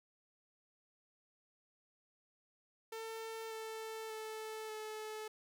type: tone with pitch steps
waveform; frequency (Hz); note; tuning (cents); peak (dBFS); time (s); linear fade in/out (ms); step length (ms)
sawtooth; 448 / 442.6 / 437.3 / 432; A4 / A4 / A4 / A4; +31 / +10 / -11 / -32; -39; 2.92-5.28; 5; 590
effects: none

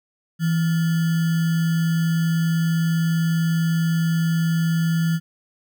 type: tone with sample-and-hold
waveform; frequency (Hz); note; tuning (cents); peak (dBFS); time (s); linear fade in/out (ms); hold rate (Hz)
sine; 164.81; E3; 0; -17; 0.39-5.2; 50; 1575
effects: none

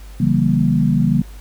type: chord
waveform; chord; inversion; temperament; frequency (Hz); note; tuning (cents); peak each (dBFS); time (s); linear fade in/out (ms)
sine; C# diminished seventh; none; equal with one note detuned; 138.59 / 164.81 / 191.85 / 233.1; C#3 / E3 / G3 / Bb3; 0 / 0 / -37 / 0; -18; 0.2-1.22; 5
effects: added 50 Hz sine -33 dBFS peak until 1.4 s + pink hiss -46 dBFS RMS until 1.4 s

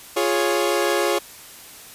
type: chord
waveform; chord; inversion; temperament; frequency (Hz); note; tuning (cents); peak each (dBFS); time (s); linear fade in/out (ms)
sawtooth; Db major; first; equal; 349.2 / 415.3 / 554.4; F4 / Ab4 / Db5; 0 / 0 / 0; -19; 0.16-1.19; 10
effects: white hiss -42 dBFS RMS until 1.94 s + resampled to 32000 Hz

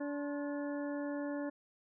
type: harmonic tone with a mistuned harmonic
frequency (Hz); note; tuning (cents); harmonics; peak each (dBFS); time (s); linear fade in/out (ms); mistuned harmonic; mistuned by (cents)
288.1; D4; -33; 1 / 2 / 3 / 4 / 5 / 6; -37 / -41 / -51 / -53 / -53 / -51; 0-1.5; 10; 4; -130
effects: none

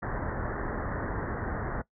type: low-pass noise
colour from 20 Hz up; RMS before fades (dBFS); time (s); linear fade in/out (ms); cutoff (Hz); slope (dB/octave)
pink; -33; 0.02-1.82; 10; 1900; 96
effects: noise-tail reverb RT60 0.1 s tail -20 dB re dry

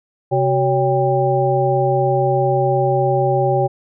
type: tone cluster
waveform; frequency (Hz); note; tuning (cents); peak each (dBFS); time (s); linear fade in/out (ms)
sine; 133.1 / 375.9 / 562 / 793; C3 / F#4 / C#5 / G5; +30 / +27 / +24 / +20; -19; 0.31-3.68; 20
effects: none

